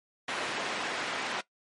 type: band-pass noise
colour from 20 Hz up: white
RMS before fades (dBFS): -34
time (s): 0.28-1.41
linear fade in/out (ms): 5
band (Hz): 230 to 2400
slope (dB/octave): 12
effects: noise-tail reverb RT60 0.1 s tail -18 dB re dry + MP3 48 kbps